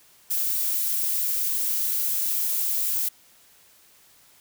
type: noise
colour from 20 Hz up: violet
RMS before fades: -25 dBFS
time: 0.3-3.09 s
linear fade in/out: 10 ms
effects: white hiss -56 dBFS RMS until 4.4 s